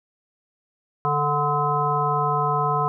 harmonic tone with a mistuned harmonic, 146.83 Hz, D3, in tune, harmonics 1 / 3 / 5 / 7 / 9, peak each -26 / -28 / -26 / -23 / -26 dBFS, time 1.05-2.88 s, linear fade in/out 0 ms, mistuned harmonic 9, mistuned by -48 cents, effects none

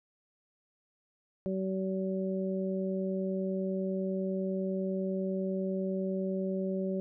harmonic tone, 190 Hz, F#3, 46 cents sharp, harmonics 1 / 2 / 3, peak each -32 / -35 / -37 dBFS, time 1.46-7 s, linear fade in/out 0 ms, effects none

